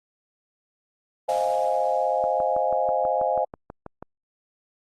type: chord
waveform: sine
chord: F minor seventh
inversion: second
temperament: equal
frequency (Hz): 523.3 / 622.3 / 698.5 / 830.6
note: C5 / Eb5 / F5 / Ab5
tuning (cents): 0 / 0 / 0 / 0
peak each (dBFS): -26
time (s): 1.28-3.45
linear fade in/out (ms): 10
type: noise with exponential decay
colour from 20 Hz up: white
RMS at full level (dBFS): -35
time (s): 1.29-2.95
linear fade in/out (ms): 0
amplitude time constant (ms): 360
type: click train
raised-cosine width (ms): 1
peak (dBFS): -22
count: 12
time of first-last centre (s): 2.24-4.026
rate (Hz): 6.16
effects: low-pass 7000 Hz 12 dB/octave + Opus 32 kbps